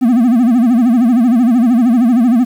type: tone with vibrato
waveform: triangle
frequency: 240 Hz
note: B3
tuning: 49 cents flat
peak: -5 dBFS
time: 0.01-2.45 s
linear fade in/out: 20 ms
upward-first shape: sine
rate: 13 Hz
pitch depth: 140 cents each way
effects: 7-bit